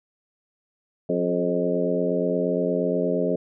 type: harmonic tone with a mistuned harmonic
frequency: 88.5 Hz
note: F2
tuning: 23 cents sharp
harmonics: 2 / 3 / 4 / 5 / 6 / 7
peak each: -28 / -28 / -30 / -26 / -28 / -28 dBFS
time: 1.09-3.36 s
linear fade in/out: 5 ms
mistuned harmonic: 5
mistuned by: -43 cents
effects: none